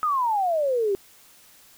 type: exponential sweep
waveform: sine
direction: down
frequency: 1280 to 381.6 Hz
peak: -20 dBFS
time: 0.03-0.95 s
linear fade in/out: 0 ms
effects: white hiss -53 dBFS RMS until 1.77 s

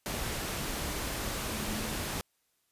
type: tone in noise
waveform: sine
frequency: 214.3 Hz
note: A3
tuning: 45 cents flat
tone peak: -39 dBFS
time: 1.52-1.94 s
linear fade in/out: 0 ms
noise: pink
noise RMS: -35 dBFS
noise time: 0.06-2.21 s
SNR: -7 dB
effects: white hiss -75 dBFS RMS until 2.71 s + resampled to 32000 Hz

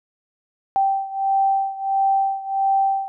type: beating tone pair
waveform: sine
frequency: 780 / 781.5 Hz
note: G5 / G5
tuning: -9 / -6 cents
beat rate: 1.5 Hz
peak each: -19 / -22 dBFS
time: 0.76-3.08 s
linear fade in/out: 0 ms
effects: none

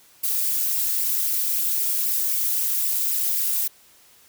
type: noise with flanger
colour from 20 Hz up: violet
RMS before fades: -23 dBFS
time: 0.23-3.68 s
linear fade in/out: 10 ms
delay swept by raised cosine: 0.37 to 3.77 ms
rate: 3.8 Hz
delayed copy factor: +1
effects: white hiss -54 dBFS RMS until 4.28 s

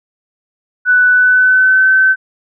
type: tone with pitch glide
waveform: sine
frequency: 1489 to 1533.5 Hz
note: F#6 to G6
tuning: +11 to -38 cents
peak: -6 dBFS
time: 0.85-2.16 s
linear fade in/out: 50 ms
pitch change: +51 cents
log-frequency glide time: 1.11-1.9 s
effects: none

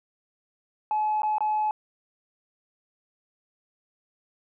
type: tone with dropouts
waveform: sine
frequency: 854 Hz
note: G#5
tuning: 48 cents sharp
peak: -21 dBFS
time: 0.91-1.71 s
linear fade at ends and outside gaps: 1 ms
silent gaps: 1.22-1.232 / 1.383-1.406 s
effects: tanh soft clip ceiling -19 dBFS

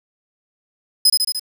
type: tone with echo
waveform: sawtooth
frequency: 5050 Hz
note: D#8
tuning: 25 cents sharp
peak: -7 dBFS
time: 1.05-1.1 s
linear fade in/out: 5 ms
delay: 74 ms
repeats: 4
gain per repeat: -3 dB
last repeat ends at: 1.396 s
effects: 7-bit

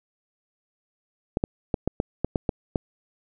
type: clicks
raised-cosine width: 2 ms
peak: -9 dBFS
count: 9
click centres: 1.371 / 1.439 / 1.742 / 1.876 / 2.001 / 2.246 / 2.358 / 2.492 / 2.758 s
effects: none

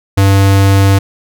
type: tone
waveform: square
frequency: 98 Hz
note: G2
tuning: in tune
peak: -6 dBFS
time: 0.17-0.99 s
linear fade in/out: 10 ms
effects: none

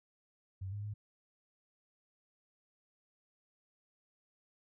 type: tone with pitch steps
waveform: sine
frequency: 95.3 / 102.7 / 104.6 Hz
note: G2 / G#2 / G#2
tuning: -48 / -19 / +13 cents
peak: -38 dBFS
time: 0.61-0.94 s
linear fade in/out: 10 ms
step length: 110 ms
effects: none

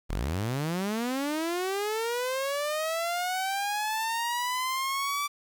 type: linear sweep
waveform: sawtooth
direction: up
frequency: 32.95 to 1165 Hz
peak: -24 dBFS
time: 0.09-5.28 s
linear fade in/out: 20 ms
effects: 9-bit

